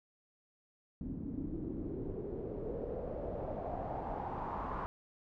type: noise with low-pass filter sweep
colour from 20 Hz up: pink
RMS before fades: -40 dBFS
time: 1.01-4.86 s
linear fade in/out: 0 ms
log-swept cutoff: 240 to 1100 Hz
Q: 4.2
effects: none